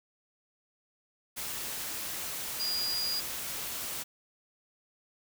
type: tone in noise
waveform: sine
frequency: 4860 Hz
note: D#8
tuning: 42 cents flat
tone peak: -30 dBFS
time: 2.59-3.21 s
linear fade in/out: 20 ms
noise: white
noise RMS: -37 dBFS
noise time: 1.36-4.04 s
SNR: +4 dB
effects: none